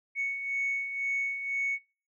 sine beating tone pair, 2217 / 2219 Hz, C#7 / C#7, 0 / +1 cents, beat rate 2 Hz, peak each -36 / -29 dBFS, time 0.15-1.79 s, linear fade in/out 50 ms, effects noise-tail reverb RT60 0.4 s tail -26 dB re dry + tanh soft clip ceiling -23 dBFS

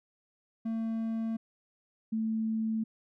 triangle / sine tone pair in turn, 225.1 / 221.4 Hz, A3 / A3, +40 / +11 cents, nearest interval unison, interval 29 cents, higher first, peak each -28 dBFS, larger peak neither, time 0.65-1.37 / 2.12-2.84 s, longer neither, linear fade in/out 10 ms, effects none

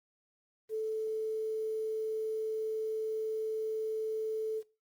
sine tone with quantisation, 438 Hz, A4, 8 cents flat, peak -31 dBFS, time 0.69-4.63 s, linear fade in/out 50 ms, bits 10, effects noise-tail reverb RT60 0.3 s tail -19 dB re dry + Opus 24 kbps

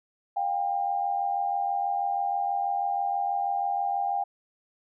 sine tone pair together, 711.8 / 798 Hz, F5 / G5, +33 / +31 cents, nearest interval major second, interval 198 cents, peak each -30 / -26 dBFS, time 0.36-4.24 s, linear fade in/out 10 ms, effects none

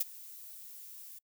violet noise with ADSR envelope, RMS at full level -28 dBFS, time 0-1.19 s, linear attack 9 ms, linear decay 23 ms, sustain -21 dB, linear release 8 ms, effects noise-tail reverb RT60 0.1 s tail -26 dB re dry

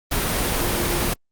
sine tone in noise, 349.2 Hz, F4, in tune, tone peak -28 dBFS, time 0.6-1.1 s, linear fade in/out 10 ms, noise pink, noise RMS -22 dBFS, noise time 0.11-1.14 s, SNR -9 dB, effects Opus 32 kbps

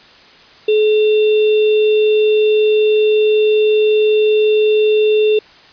sine tone with sample-and-hold, 427.3 Hz, G#4, 49 cents sharp, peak -9 dBFS, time 0.68-5.39 s, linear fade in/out 5 ms, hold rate 3150 Hz, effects white hiss -43 dBFS RMS until 5.72 s + resampled to 11025 Hz

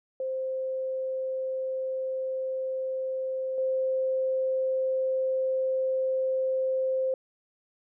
sine tone with level steps, 523.3 Hz, C5, in tune, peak -28 / -24 dBFS, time 0.2-7.14 s, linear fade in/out 2 ms, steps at 3.58 s, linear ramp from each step 2 ms, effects none

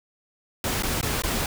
pink noise with dropouts, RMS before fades -26 dBFS, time 0.64-1.46 s, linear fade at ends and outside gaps 2 ms, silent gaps 0.824-0.833 / 1.012-1.028 / 1.221-1.236 s, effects none

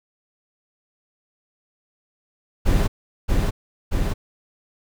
brown noise with echo, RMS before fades -17 dBFS, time 2.65-2.88 s, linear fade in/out 20 ms, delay 630 ms, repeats 2, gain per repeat -2 dB, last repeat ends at 4.14 s, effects none

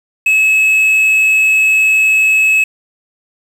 triangle tone with quantisation, 2581 Hz, E7, 37 cents flat, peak -6 dBFS, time 0.26-2.64 s, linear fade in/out 5 ms, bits 6, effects none

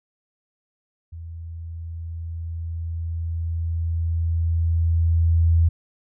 sine tone with level ramp, 83 Hz, E2, 12 cents sharp, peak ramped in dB -33 to -13 dBFS, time 1.12-5.69 s, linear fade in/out 10 ms, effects none

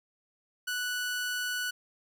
sawtooth tone, 1480 Hz, F#6, in tune, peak -27 dBFS, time 0.67-1.71 s, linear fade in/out 10 ms, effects none

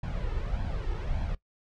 brown noise with flanger, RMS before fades -31 dBFS, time 0.03-1.35 s, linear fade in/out 5 ms, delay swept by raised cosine 1.2 to 2.3 ms, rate 1.7 Hz, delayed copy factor +0.65, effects noise-tail reverb RT60 0.1 s tail -19 dB re dry + low-pass 4000 Hz 12 dB/octave

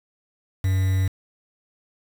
triangle tone with quantisation, 94.6 Hz, F#2, 39 cents sharp, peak -16 dBFS, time 0.64-1.08 s, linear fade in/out 5 ms, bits 6, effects none

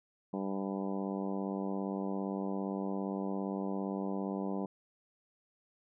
harmonic tone with a mistuned harmonic, 97.5 Hz, G2, 9 cents flat, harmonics 2 / 3 / 4 / 5 / 6 / 7 / 8 / 9 / 10, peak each -36 / -40 / -42 / -44 / -46 / -47 / -48 / -49 / -50 dBFS, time 0.33-4.66 s, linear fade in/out 5 ms, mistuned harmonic 10, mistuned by +32 cents, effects none

